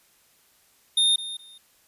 square tone with echo, 3653 Hz, A#7, 36 cents flat, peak -18 dBFS, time 0.97-1.16 s, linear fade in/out 5 ms, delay 210 ms, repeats 2, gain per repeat -14 dB, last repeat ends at 1.58 s, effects white hiss -61 dBFS RMS until 1.87 s + resampled to 32000 Hz

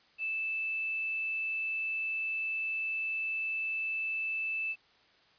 sine tone with quantisation, 2635 Hz, E7, 1 cent flat, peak -31 dBFS, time 0.18-4.76 s, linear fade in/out 50 ms, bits 9, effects white hiss -64 dBFS RMS until 5.38 s + resampled to 11025 Hz

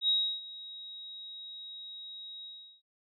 sine tone with ADSR envelope, 3801 Hz, A#7, 33 cents sharp, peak -23 dBFS, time 0.01-2.82 s, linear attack 74 ms, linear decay 320 ms, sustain -19 dB, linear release 380 ms, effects none

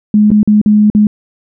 sine tone with dropouts, 210.4 Hz, G#3, 23 cents sharp, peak -4 dBFS, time 0.14-1.07 s, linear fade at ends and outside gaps 2 ms, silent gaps 0.305-0.315 / 0.431-0.475 / 0.615-0.66 / 0.901-0.949 s, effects none

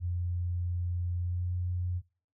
sine tone with pitch glide, 88 to 89.38 Hz, F2 to F2, +14 to +41 cents, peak -29 dBFS, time 0-2.02 s, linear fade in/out 50 ms, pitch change +27 cents, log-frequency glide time 1.2-1.5 s, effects noise-tail reverb RT60 0.4 s tail -21 dB re dry

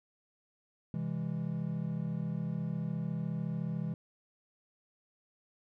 triangle chord, C augmented, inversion none, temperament equal with one note detuned, 130.81 / 164.81 / 204.4 Hz, C3 / E3 / G#3, 0 / 0 / -27 cents, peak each -37 / -33 / -37 dBFS, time 0.94-3.94 s, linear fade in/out 2 ms, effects none

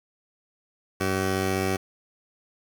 10% pulse tone pair together, 95.06 / 380 Hz, F#2 / F#4, +47 / +46 cents, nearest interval 2 octaves, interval 2399 cents, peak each -17 / -22 dBFS, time 1-1.77 s, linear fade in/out 10 ms, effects 8-bit

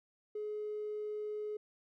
triangle tone with tanh clipping, 422.5 Hz, G#4, 30 cents sharp, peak -36 dBFS, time 0.35-1.57 s, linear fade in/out 5 ms, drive 1 dB, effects none

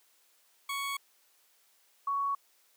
20% pulse / sine tone pair in turn, 1113 / 1117 Hz, C#6 / C#6, +7 / +13 cents, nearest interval unison, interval 6 cents, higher second, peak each -28 dBFS, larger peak neither, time 0.69-0.97 / 2.07-2.35 s, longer neither, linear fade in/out 5 ms, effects white hiss -67 dBFS RMS until 2.76 s + high-pass 400 Hz 12 dB/octave

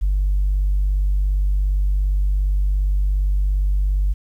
sine tone, 48.66 Hz, G1, 12 cents flat, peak -14 dBFS, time 0.01-4.14 s, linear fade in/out 20 ms, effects tanh soft clip ceiling -12 dBFS + 9-bit

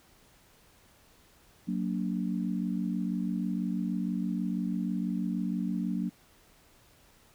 sine chord, Gb augmented, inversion none, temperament just, 185 / 231.2 / 289.1 Hz, Gb3 / Bb3 / D4, 0 / -14 / -27 cents, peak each -31 / -33 / -36 dBFS, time 1.67-6.1 s, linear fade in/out 20 ms, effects pink hiss -61 dBFS RMS until 7.34 s

